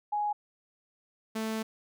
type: tone pair in turn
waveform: sine / sawtooth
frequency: 833 / 220.6 Hz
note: G#5 / A3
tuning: +5 / +5 cents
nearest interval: octave + major seventh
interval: 2300 cents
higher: first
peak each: -27 dBFS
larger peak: neither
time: 0.12-0.33 / 1.35-1.63 s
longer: second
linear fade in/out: 10 ms
effects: none